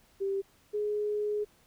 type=tone pair in turn; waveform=sine; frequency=392 / 418.3 Hz; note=G4 / G#4; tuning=0 / +12 cents; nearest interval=minor second; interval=112 cents; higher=second; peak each=-28 dBFS; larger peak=neither; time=0.2-0.42 / 0.73-1.45 s; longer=second; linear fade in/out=20 ms; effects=pink hiss -64 dBFS RMS until 1.66 s